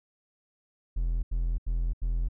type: tone bursts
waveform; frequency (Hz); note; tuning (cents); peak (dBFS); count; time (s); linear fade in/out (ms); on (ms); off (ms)
triangle; 41.95; E1; +31; -23; 4; 0.96-2.286; 10; 270; 82
effects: none